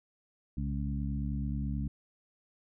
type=harmonic tone with a mistuned harmonic; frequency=69.3 Hz; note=C#2; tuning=in tune; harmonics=1 / 2 / 3 / 4; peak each=-34 / -36 / -37 / -42 dBFS; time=0.57-1.88 s; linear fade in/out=5 ms; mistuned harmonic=1; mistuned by=-110 cents; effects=none